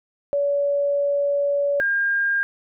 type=tone pair in turn; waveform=sine; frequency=569 / 1609.4 Hz; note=C#5 / G6; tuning=+45 / +45 cents; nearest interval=octave + tritone; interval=1800 cents; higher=second; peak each=-18 dBFS; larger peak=neither; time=0.33-1.8 / 1.8-2.43 s; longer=first; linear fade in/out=0 ms; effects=none